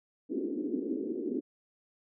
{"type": "band-pass noise", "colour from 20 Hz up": "white", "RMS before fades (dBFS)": -34, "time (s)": [0.29, 1.41], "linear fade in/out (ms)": 20, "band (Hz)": [240, 390], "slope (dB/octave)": 48, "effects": []}